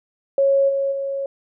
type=tone with level steps; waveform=sine; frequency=550 Hz; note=C#5; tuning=14 cents flat; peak=-13 / -18 / -22 dBFS; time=0.38-1.26 s; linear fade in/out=2 ms; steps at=0.68 / 0.91 s; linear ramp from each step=20 ms; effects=none